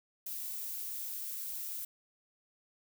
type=noise; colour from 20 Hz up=violet; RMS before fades=-40 dBFS; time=0.26-1.85 s; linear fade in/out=5 ms; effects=none